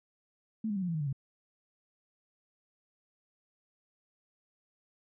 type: tone with pitch steps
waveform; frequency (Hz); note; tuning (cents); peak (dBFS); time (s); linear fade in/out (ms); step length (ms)
sine; 220 / 205.3 / 191.52 / 178.7 / 166.73 / 155.56 / 145.15 / 135.43; A3 / G#3 / G3 / F3 / E3 / D#3 / D3 / C#3; 0 / -20 / -40 / +40 / +20 / 0 / -20 / -40; -30; 0.64-1.128; 5; 61
effects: none